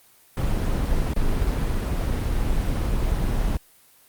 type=noise with dropouts; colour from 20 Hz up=brown; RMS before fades=-22 dBFS; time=0.37-3.57 s; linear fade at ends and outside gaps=1 ms; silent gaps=1.136-1.162 s; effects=white hiss -55 dBFS RMS until 4.08 s + Opus 24 kbps